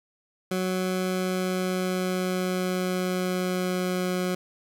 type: tone with pitch glide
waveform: 20% pulse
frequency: 185 to 182.03 Hz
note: F#3 to F#3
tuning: 0 to -28 cents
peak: -20 dBFS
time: 0.51-4.35 s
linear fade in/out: 5 ms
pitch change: -28 cents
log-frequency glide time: 1.01-4.2 s
effects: none